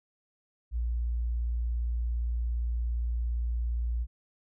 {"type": "tone", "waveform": "sine", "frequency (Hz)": 58.7, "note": "A#1", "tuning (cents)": 13, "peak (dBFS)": -27, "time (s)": [0.71, 4.07], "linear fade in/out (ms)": 50, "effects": []}